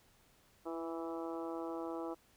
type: harmonic tone with a mistuned harmonic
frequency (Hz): 164.7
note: E3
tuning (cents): -1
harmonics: 2 / 3 / 4 / 5 / 6 / 7 / 8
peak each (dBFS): -41 / -45 / -47 / -49 / -51 / -52 / -53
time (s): 0.65-2.15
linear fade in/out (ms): 20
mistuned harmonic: 2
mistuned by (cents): +17
effects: pink hiss -68 dBFS RMS until 2.36 s